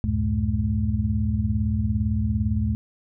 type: tone cluster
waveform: sine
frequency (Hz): 73 / 92.8 / 110.5 / 213.5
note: D2 / F#2 / A2 / G#3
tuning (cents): -10 / +6 / +8 / +48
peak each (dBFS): -26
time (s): 0.04-2.75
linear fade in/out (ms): 0
effects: none